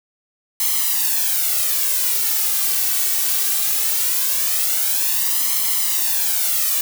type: noise with flanger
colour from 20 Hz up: blue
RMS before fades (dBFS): -19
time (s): 0.6-6.81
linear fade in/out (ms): 2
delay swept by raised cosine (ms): 0.96 to 2.66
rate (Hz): 0.2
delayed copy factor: +1
effects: none